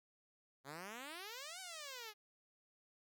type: exponential two-way sweep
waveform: 5% pulse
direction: up then down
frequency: 130.81 to 772 to 408.8 Hz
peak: -36 dBFS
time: 0.64-2.14 s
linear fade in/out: 50 ms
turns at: 1.6 s
effects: none